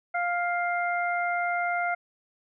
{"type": "harmonic tone", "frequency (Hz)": 701, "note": "F5", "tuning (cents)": 6, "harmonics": [1, 2, 3], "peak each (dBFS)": [-27, -30, -32], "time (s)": [0.14, 1.95], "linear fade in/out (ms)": 10, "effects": []}